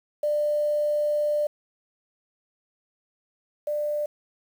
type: tone pair in turn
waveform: sine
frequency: 594 / 594 Hz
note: D5 / D5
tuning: +20 / +20 cents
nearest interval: unison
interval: 0 cents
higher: neither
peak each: -21 / -24 dBFS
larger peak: first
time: 0.23-1.47 / 3.67-4.06 s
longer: first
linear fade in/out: 5 ms
effects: 8-bit